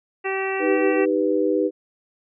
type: harmonic tone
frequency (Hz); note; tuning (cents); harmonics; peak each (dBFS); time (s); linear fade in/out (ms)
385.3; G4; -30; 1 / 2 / 3 / 4 / 5 / 6 / 7; -25 / -30 / -34 / -35 / -30 / -37 / -31; 0.24-1.06; 20
type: chord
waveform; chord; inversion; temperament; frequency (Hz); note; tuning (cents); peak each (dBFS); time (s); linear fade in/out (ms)
sine; Eb augmented; none; equal; 311.1 / 392 / 493.9; Eb4 / G4 / B4; 0 / 0 / 0; -22; 0.59-1.71; 50
effects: none